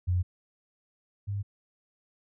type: tone pair in turn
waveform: sine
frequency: 89.7 / 100.68 Hz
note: F2 / G2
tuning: +47 / +47 cents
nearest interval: major second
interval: 200 cents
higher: second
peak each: -23 / -29 dBFS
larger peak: first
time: 0.07-0.23 / 1.27-1.43 s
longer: neither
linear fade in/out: 20 ms
effects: none